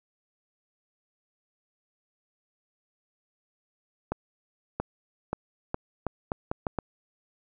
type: accelerating click train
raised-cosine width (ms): 1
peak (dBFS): -14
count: 9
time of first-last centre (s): 4.12-6.787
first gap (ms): 680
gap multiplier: 0.78
effects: none